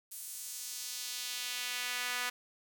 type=tone with high-pass filter sweep; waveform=sawtooth; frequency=246.9 Hz; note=B3; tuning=in tune; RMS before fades=-39 dBFS; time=0.11-2.3 s; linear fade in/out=10 ms; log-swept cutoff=10000 to 1500 Hz; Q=1.1; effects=none